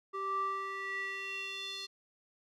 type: tone with band-pass filter sweep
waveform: square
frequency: 390 Hz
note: G4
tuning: 9 cents flat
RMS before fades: -38 dBFS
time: 0.13-1.87 s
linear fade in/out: 20 ms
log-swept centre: 930 to 4200 Hz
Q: 4.6
effects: none